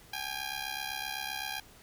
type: ring-modulated tone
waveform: 10% pulse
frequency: 809 Hz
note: G#5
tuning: 46 cents flat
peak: -24 dBFS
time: 0.13-1.6 s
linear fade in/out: 5 ms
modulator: 33.9 Hz
effects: pink hiss -56 dBFS RMS until 1.82 s